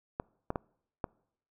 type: clicks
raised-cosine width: 1 ms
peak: -18 dBFS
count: 4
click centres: 0.199 / 0.504 / 0.558 / 1.042 s
effects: noise-tail reverb RT60 0.7 s tail -26 dB re dry